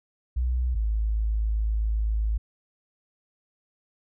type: tone pair in turn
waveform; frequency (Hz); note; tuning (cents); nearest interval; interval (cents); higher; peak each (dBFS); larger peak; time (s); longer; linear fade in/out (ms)
sine; 61.74 / 53.87; B1 / A1; 0 / -36; major second; 236; first; -22; neither; 0.36-0.75 / 0.75-2.38; second; 10
effects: none